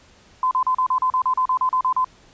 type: tone bursts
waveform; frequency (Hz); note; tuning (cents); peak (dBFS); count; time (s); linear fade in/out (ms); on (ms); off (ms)
sine; 1023; C6; -39; -16; 14; 0.43-2.045; 2; 81; 37
effects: pink hiss -52 dBFS RMS until 2.33 s + resampled to 16000 Hz